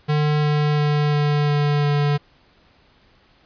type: tone with pitch steps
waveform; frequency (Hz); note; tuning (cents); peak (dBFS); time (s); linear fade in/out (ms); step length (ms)
square; 149.9 / 149.04 / 148.18 / 147.32 / 146.48 / 145.63; D3 / D3 / D3 / D3 / D3 / D3; +36 / +26 / +16 / +6 / -4 / -14; -17; 0.08-2.18; 20; 350
effects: pink hiss -56 dBFS RMS until 3.45 s + resampled to 11025 Hz